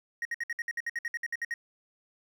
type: tone bursts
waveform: triangle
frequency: 1878 Hz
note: A#6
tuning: 12 cents sharp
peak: -28 dBFS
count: 15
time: 0.22-1.54 s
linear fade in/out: 2 ms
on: 32 ms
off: 60 ms
effects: none